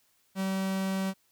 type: tone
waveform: 45% pulse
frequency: 191.6 Hz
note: G3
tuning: 39 cents flat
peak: -28 dBFS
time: 0.35-1.14 s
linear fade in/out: 50 ms
effects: white hiss -69 dBFS RMS until 1.31 s